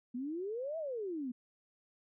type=exponential two-way sweep; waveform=sine; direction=up then down; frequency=236 to 666 to 236 Hz; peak=-36 dBFS; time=0.14-1.32 s; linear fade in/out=10 ms; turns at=0.78 s; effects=none